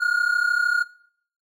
triangle tone pair together, 1415.9 / 1449 Hz, F6 / F#6, +23 / -37 cents, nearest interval unison, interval 40 cents, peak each -20 dBFS, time 0-0.84 s, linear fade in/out 20 ms, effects noise-tail reverb RT60 0.6 s tail -20 dB re dry

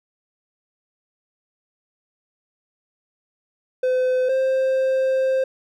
triangle tone pair in turn, 510 / 526.2 Hz, C5 / C5, -44 / +10 cents, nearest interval minor second, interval 54 cents, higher second, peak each -15 dBFS, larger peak neither, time 3.83-4.29 / 4.29-5.44 s, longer second, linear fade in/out 5 ms, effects none

